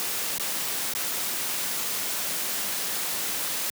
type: noise with dropouts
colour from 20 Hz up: white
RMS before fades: -29 dBFS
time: 0-3.7 s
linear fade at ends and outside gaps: 0 ms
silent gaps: 0.382-0.397 / 0.936-0.95 s
effects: high-pass 150 Hz 12 dB/octave